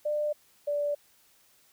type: tone pair in turn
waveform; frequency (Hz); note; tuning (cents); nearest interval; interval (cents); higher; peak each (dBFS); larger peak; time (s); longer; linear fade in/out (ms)
sine; 597 / 582.4; D5 / D5; +28 / -15; unison; 43; first; -26; neither; 0.05-0.33 / 0.67-0.95; neither; 10
effects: white hiss -63 dBFS RMS until 1.72 s